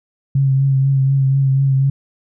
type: tone with vibrato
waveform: sine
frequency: 135.6 Hz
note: C#3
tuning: 38 cents flat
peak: -11 dBFS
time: 0.35-1.9 s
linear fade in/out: 5 ms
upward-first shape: triangle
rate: 4.1 Hz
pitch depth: 32 cents each way
effects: none